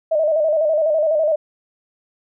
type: tone with vibrato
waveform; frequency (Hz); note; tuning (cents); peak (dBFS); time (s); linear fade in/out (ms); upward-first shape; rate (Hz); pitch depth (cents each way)
sine; 622.3; D#5; 0; -14; 0.11-1.36; 10; square; 12; 64
effects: none